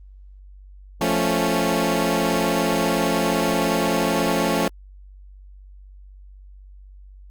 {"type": "chord", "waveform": "15% pulse", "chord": "F augmented", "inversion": "none", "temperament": "equal", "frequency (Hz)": [174.61, 220, 277.2], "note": ["F3", "A3", "C#4"], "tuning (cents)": [0, 0, 0], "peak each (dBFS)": -17, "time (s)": [1.01, 4.68], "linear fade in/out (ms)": 2, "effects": ["added 48 Hz sine -41 dBFS peak until 7.3 s", "Opus 32 kbps"]}